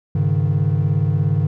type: chord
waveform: triangle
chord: Ab suspended fourth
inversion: none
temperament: equal with one note detuned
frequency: 101.51 / 138.59 / 155.56 Hz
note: Ab2 / Db3 / Eb3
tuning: -39 / 0 / 0 cents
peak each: -17 dBFS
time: 0.15-1.47 s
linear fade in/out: 5 ms
effects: tanh soft clip ceiling -6 dBFS